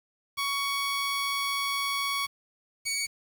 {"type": "tone pair in turn", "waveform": "15% pulse", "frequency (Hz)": [1119, 2247], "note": ["C#6", "C#7"], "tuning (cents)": [16, 23], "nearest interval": "octave", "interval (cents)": 1207, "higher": "second", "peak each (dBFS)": -21, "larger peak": "neither", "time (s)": [[0.37, 2.27], [2.85, 3.07]], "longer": "first", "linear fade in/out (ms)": 20, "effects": ["8-bit"]}